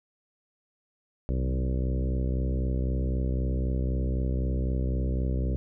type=harmonic tone with a mistuned harmonic; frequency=63.9 Hz; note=C2; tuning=40 cents flat; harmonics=1 / 2 / 3 / 4 / 5 / 6 / 7 / 8 / 9; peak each=-26 / -32 / -36 / -38 / -40 / -42 / -43 / -44 / -45 dBFS; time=1.29-5.56 s; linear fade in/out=0 ms; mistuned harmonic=2; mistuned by=+27 cents; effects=none